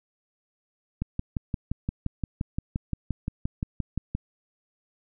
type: click train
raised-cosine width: 5 ms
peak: -15 dBFS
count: 19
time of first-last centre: 1.02-4.15 s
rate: 5.75 Hz
effects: none